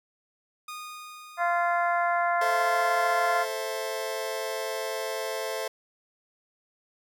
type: tone with exponential decay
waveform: sawtooth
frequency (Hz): 1231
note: D#6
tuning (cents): -19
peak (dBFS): -32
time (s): 0.68-3.54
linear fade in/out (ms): 5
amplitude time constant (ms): 620
type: harmonic tone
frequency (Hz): 346.7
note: F4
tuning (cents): -13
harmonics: 2 / 3 / 4 / 5 / 6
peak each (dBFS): -25 / -29 / -30 / -33 / -37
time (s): 1.37-3.46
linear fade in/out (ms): 50
type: chord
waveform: sawtooth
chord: A minor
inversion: none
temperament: just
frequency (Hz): 440 / 528 / 660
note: A4 / C5 / E5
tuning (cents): 0 / +16 / +2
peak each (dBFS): -30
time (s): 2.41-5.68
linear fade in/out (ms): 5
effects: none